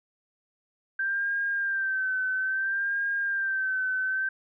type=tone with vibrato; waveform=sine; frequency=1568 Hz; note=G6; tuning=in tune; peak=-25 dBFS; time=0.99-4.29 s; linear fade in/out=5 ms; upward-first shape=sine; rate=0.6 Hz; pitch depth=54 cents each way; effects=none